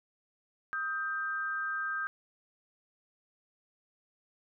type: tone pair together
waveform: sine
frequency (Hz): 1257.3 / 1575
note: D#6 / G6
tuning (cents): +18 / +8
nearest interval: major third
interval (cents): 390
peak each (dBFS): -36 / -33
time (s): 0.73-2.07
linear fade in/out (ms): 0
effects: none